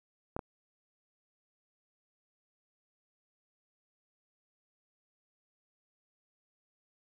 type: clicks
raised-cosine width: 1 ms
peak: -20 / -23 dBFS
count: 2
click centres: 0.365 / 0.392 s
effects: 10-bit